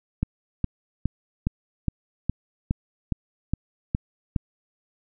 click train, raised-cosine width 5 ms, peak -10 dBFS, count 11, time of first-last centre 0.23-4.362 s, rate 2.42 Hz, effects none

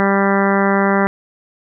harmonic tone, 197.2 Hz, G3, 11 cents sharp, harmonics 1 / 2 / 3 / 4 / 5 / 6 / 7 / 8 / 9 / 10, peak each -16 / -19 / -21 / -22 / -23 / -24 / -24 / -25 / -26 / -26 dBFS, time 0-1.07 s, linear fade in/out 0 ms, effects none

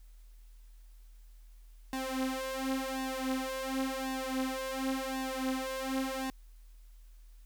sawtooth tone with flanger, 263.5 Hz, C4, 12 cents sharp, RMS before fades -35 dBFS, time 1.93-6.3 s, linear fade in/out 0 ms, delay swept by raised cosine 1.1 to 5.8 ms, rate 0.92 Hz, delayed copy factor +0.9, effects added 40 Hz sine -51 dBFS peak until 7.45 s + white hiss -70 dBFS RMS until 7.45 s

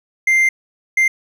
triangle tone bursts at uneven times, 2093 Hz, C7, in tune, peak -9 dBFS, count 2, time 0.27-0.49 / 0.97-1.08 s, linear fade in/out 5 ms, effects none

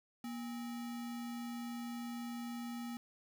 sine tone with sample-and-hold, 238.2 Hz, A#3, 38 cents sharp, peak -40 dBFS, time 0.24-2.97 s, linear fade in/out 2 ms, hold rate 1050 Hz, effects none

